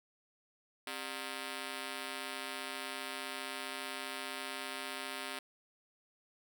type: ring-modulated tone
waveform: 5% pulse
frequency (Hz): 332.2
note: E4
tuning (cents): +13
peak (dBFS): -25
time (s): 0.87-5.39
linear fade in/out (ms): 2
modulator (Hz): 67.6
effects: none